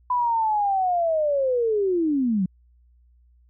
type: linear sweep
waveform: sine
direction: down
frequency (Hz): 1002 to 176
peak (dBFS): -19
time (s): 0.1-2.46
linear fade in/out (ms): 5
effects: added 60 Hz sine -54 dBFS peak until 3.49 s